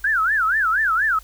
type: tone with vibrato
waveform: sine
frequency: 1510 Hz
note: F#6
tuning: 35 cents sharp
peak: -16 dBFS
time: 0.04-1.19 s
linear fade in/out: 5 ms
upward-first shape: sine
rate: 4.2 Hz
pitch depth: 290 cents each way
effects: added 50 Hz sine -43 dBFS peak until 1.23 s + white hiss -50 dBFS RMS until 1.23 s